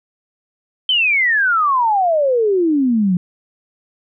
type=exponential sweep; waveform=sine; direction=down; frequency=3134 to 173.1 Hz; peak=-12 dBFS; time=0.89-3.17 s; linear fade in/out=2 ms; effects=none